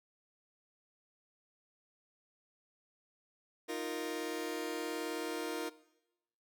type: chord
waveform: sawtooth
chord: Eb suspended second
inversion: none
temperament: just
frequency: 311.1 / 350 / 466.7 Hz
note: Eb4 / F4 / Bb4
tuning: 0 / +4 / +2 cents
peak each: -38 / -37 / -36 dBFS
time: 3.68-5.7 s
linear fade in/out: 20 ms
effects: noise-tail reverb RT60 0.9 s tail -19 dB re dry